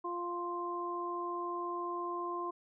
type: harmonic tone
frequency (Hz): 349.2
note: F4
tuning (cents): 0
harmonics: 1 / 2 / 3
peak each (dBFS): -39 / -45 / -37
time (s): 0.04-2.51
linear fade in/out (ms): 10
effects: none